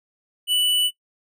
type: tone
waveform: square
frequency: 2969 Hz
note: F#7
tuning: 5 cents sharp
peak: -18 dBFS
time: 0.47-0.91 s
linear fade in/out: 50 ms
effects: noise-tail reverb RT60 0.1 s tail -21 dB re dry

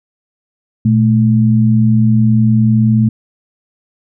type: tone pair together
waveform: sine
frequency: 117.8 / 217.4 Hz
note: A#2 / A3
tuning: +19 / -21 cents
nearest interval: major seventh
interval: 1060 cents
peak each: -10 dBFS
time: 0.85-3.09 s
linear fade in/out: 5 ms
effects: none

